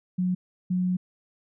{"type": "tone pair in turn", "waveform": "sine", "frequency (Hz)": [182, 182], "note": ["F#3", "F#3"], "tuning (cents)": [-28, -28], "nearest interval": "unison", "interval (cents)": 0, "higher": "neither", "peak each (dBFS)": -22, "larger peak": "neither", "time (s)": [[0.18, 0.35], [0.7, 0.97]], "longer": "second", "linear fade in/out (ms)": 10, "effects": []}